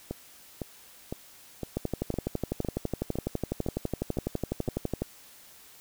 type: two click trains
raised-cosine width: 2 ms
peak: -19 / -15 dBFS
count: 10 / 40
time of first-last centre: 0.11-4.679 / 1.77-5.02 s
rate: 1.97 / 12 Hz
effects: white hiss -53 dBFS RMS until 5.8 s